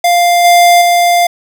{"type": "tone with level steps", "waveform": "square", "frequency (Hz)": 698.5, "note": "F5", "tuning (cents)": 0, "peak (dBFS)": [-7, -4, -7], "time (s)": [0.04, 1.27], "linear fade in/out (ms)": 5, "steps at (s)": [0.44, 0.81], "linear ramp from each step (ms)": 10, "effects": []}